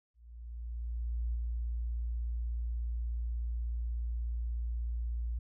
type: tone with ADSR envelope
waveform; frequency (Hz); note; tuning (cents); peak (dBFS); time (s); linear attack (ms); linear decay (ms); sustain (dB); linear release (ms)
sine; 58.27; A#1; 0; -30; 0.14-5.39; 1200; 24; -2; 7
effects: none